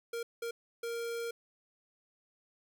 square tone bursts at uneven times, 466.2 Hz, A#4, in tune, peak -36 dBFS, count 3, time 0.13-0.23 / 0.42-0.51 / 0.83-1.31 s, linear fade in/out 5 ms, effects none

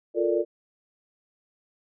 sine chord, Bb major seventh, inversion second, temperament equal, 349.2 / 440 / 466.2 / 587.3 Hz, F4 / A4 / Bb4 / D5, 0 / 0 / 0 / 0 cents, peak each -25 / -27 / -28 / -27 dBFS, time 0.14-0.45 s, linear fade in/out 50 ms, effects none

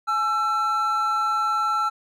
triangle tone pair together, 845 / 1340.4 Hz, G#5 / E6, +30 / +29 cents, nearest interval minor sixth, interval 799 cents, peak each -26 / -19 dBFS, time 0.07-1.9 s, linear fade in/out 20 ms, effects none

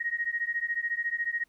sine beating tone pair, 1872 / 1886 Hz, A#6 / A#6, +7 / +20 cents, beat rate 14 Hz, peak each -31 dBFS, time 0-1.44 s, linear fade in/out 10 ms, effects pink hiss -70 dBFS RMS until 1.48 s

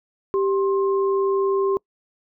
sine tone pair together, 392 / 1060.2 Hz, G4 / C6, 0 / +23 cents, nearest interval octave + perfect fourth, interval 1723 cents, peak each -18 / -27 dBFS, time 0.34-1.77 s, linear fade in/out 0 ms, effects noise-tail reverb RT60 0.1 s tail -26 dB re dry

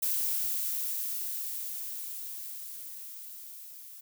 violet noise with level ramp, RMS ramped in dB -29 to -48 dBFS, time 0.02-4.01 s, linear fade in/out 10 ms, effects none

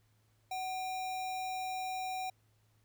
sine tone with sample-and-hold, 748 Hz, F#5, 19 cents sharp, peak -35 dBFS, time 0.51-2.3 s, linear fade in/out 5 ms, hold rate 3150 Hz, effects added 108 Hz sine -69 dBFS peak until 2.84 s + pink hiss -75 dBFS RMS until 2.84 s

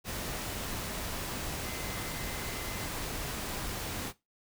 sine tone in noise, 2056 Hz, C7, 31 cents flat, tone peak -46 dBFS, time 1.62-2.9 s, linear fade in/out 50 ms, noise pink, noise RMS -37 dBFS, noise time 0.04-4.13 s, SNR -12 dB, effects noise-tail reverb RT60 0.2 s tail -17 dB re dry

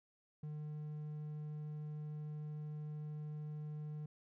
triangle tone, 151.1 Hz, D3, 50 cents sharp, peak -40 dBFS, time 0.43-4.06 s, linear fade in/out 5 ms, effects none

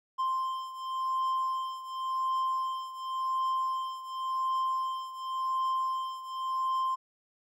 triangle beating tone pair, 1046.5 / 1047.41 Hz, C6 / C6, 0 / +2 cents, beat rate 0.91 Hz, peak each -29 / -33 dBFS, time 0.18-6.96 s, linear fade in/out 20 ms, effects none

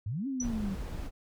sine exponential two-way sweep, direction up then down, 92.5 to 279.5 to 188 Hz, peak -31 dBFS, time 0.06-0.75 s, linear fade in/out 5 ms, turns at 0.27 s
brown noise, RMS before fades -37 dBFS, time 0.4-1.11 s, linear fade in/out 50 ms
sine tone with exponential decay, 5920 Hz, F#8, in tune, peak -29 dBFS, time 0.4-0.5 s, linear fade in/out 5 ms, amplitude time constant 20 ms
effects none

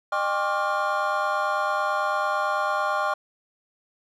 triangle tone cluster, 609 / 798 / 1072 / 1161 / 1408 Hz, D#5 / G5 / C6 / D6 / F6, -37 / +31 / +42 / -20 / +14 cents, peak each -27 dBFS, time 0.12-3.14 s, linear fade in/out 5 ms, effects none

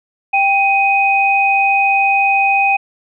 sine tone pair together, 787.8 / 2503 Hz, G5 / D#7, +8 / +10 cents, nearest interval octave + minor sixth, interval 2002 cents, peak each -13 dBFS, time 0.33-2.77 s, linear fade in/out 10 ms, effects none

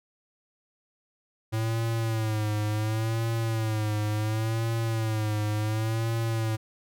square tone with vibrato, 110 Hz, A2, in tune, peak -26 dBFS, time 1.52-6.57 s, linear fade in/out 20 ms, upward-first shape sine, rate 0.7 Hz, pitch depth 70 cents each way, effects none

